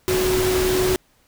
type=tone in noise; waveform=sine; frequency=370 Hz; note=F#4; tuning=in tune; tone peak=-18 dBFS; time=0.08-0.96 s; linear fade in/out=0 ms; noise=pink; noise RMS=-24 dBFS; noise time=0.08-0.96 s; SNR=+3 dB; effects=pink hiss -60 dBFS RMS until 1.27 s